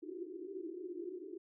pink band-pass noise, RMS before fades -45 dBFS, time 0.02-1.38 s, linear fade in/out 10 ms, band 320 to 390 Hz, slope 96 dB/octave, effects none

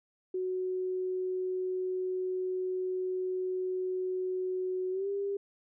sine tone with pitch glide, 370 to 398.9 Hz, F#4 to G4, 0 to +30 cents, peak -30 dBFS, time 0.34-5.37 s, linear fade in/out 5 ms, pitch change +130 cents, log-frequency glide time 4.91-5.08 s, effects none

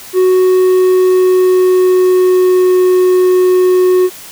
triangle tone with pitch glide, 370 to 366.4 Hz, F#4 to F#4, 0 to -17 cents, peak -4 dBFS, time 0.13-4.1 s, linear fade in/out 50 ms, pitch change -17 cents, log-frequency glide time 0.59-2.84 s, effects white hiss -32 dBFS RMS until 4.31 s

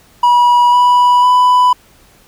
triangle tone with pitch steps, 970 / 982.4 / 995 Hz, B5 / B5 / B5, -31 / -9 / +13 cents, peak -4 dBFS, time 0.23-1.73 s, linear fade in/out 5 ms, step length 500 ms, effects pink hiss -47 dBFS RMS until 2.27 s

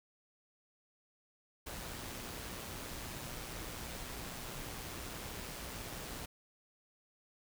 pink noise with amplitude modulation, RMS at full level -43 dBFS, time 1.66-6.26 s, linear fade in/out 10 ms, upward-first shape sine, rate 121 Hz, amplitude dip 35%, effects none

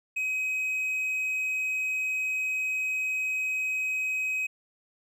triangle tone, 2531 Hz, D#7, 29 cents sharp, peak -25 dBFS, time 0.16-4.47 s, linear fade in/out 10 ms, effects none

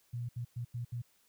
sine tone bursts at uneven times, 120 Hz, B2, 49 cents flat, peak -35 dBFS, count 5, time 0.13-0.29 / 0.36-0.45 / 0.56-0.65 / 0.74-0.85 / 0.92-1.02 s, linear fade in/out 10 ms, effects white hiss -70 dBFS RMS until 1.28 s

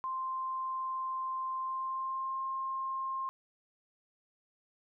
sine tone with pitch glide, 1046.5 to 1062.3 Hz, C6 to C6, 0 to +26 cents, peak -33 dBFS, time 0.04-3.29 s, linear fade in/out 0 ms, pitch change +26 cents, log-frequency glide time 1.59-2.43 s, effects none

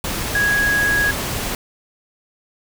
sine tone in noise, 1657 Hz, G#6, 4 cents flat, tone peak -15 dBFS, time 0.35-1.11 s, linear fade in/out 2 ms, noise pink, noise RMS -24 dBFS, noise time 0.04-1.55 s, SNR +6 dB, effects none

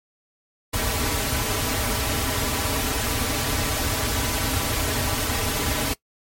pink noise with comb filter, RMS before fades -24 dBFS, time 0.73-5.94 s, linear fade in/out 10 ms, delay 5.6 ms, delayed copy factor -1, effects noise-tail reverb RT60 0.1 s tail -21 dB re dry + MP3 64 kbps

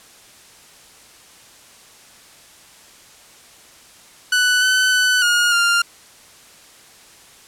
sawtooth tone with pitch steps, 1489 / 1511 / 1499 / 1431 / 1398 Hz, F#6 / F#6 / F#6 / F6 / F6, +11 / +36 / +22 / +42 / +1 cents, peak -10 dBFS, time 4.32-5.82 s, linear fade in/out 5 ms, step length 300 ms, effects white hiss -46 dBFS RMS until 7.47 s + low-pass 10000 Hz 12 dB/octave

